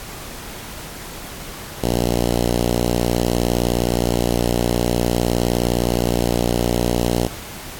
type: tone with notch filter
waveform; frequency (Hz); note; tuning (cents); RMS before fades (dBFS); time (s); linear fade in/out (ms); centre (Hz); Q
5% pulse; 59.5; A#1; +36; -19; 1.82-7.28; 20; 1600; 0.65
effects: pink hiss -34 dBFS RMS until 7.79 s + AAC 64 kbps